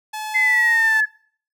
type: tone with pitch glide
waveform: sawtooth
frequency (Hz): 860 to 882.6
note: A5 to A5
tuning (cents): -40 to +5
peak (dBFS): -23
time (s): 0.13-1.01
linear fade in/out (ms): 10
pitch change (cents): +45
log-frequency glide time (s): 0.4-0.74
type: exponential sweep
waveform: sine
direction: down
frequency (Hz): 2071 to 1700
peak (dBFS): -14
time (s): 0.34-1.06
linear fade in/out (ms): 20
effects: noise-tail reverb RT60 0.5 s tail -22 dB re dry